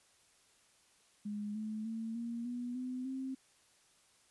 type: tone with pitch steps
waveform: sine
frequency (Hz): 207.7 / 216.1 / 224.9 / 234.1 / 243.6 / 253.5 / 263.8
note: G#3 / A3 / A3 / A#3 / B3 / B3 / C4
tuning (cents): 0 / -31 / +38 / +8 / -24 / +45 / +14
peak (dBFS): -37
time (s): 1.25-3.35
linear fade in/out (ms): 10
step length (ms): 300
effects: white hiss -68 dBFS RMS until 4.3 s + resampled to 24000 Hz